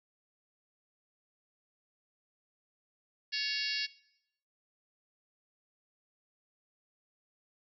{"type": "harmonic tone with a mistuned harmonic", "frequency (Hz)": 555, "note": "C#5", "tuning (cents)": 2, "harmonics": [3, 4, 5, 6, 7, 8, 9, 10], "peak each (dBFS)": [-40, -42, -39, -44, -43, -36, -38, -44], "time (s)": [3.32, 3.87], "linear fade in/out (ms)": 20, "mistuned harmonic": 3, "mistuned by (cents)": 56, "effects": ["noise-tail reverb RT60 0.8 s tail -20 dB re dry"]}